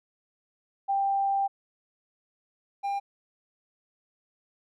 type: tone pair in turn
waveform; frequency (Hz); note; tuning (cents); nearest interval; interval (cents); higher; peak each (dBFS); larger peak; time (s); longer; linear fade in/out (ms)
sine / triangle; 789 / 798.6; G5 / G5; +11 / +32; unison; 21; second; -23 / -25; first; 0.88-1.48 / 2.83-3; first; 20
effects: none